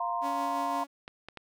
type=chord; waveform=sine; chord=F suspended fourth; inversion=none; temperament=equal; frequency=698.5 / 932.3 / 1046.5 Hz; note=F5 / Bb5 / C6; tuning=0 / 0 / 0 cents; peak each=-33 dBFS; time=0-0.84 s; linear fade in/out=5 ms
type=tone with tremolo; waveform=sawtooth; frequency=280.5 Hz; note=C#4; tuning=21 cents sharp; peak=-31 dBFS; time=0.21-0.87 s; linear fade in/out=50 ms; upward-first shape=sine; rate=5.8 Hz; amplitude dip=25%
type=clicks; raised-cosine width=0.3 ms; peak=-26 dBFS; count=3; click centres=1.079 / 1.286 / 1.373 s
effects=none